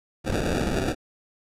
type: noise with sample-and-hold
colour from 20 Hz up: violet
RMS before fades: -25 dBFS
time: 0.24-0.95 s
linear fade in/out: 50 ms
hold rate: 1050 Hz
effects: low-pass 10000 Hz 12 dB/octave